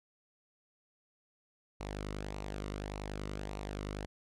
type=tone with flanger; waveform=sawtooth; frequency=50.5 Hz; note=G#1; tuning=48 cents flat; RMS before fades=-41 dBFS; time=1.8-4.06 s; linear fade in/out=5 ms; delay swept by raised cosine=0.6 to 1.23 ms; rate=1.7 Hz; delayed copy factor=-0.5; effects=low-pass 8000 Hz 12 dB/octave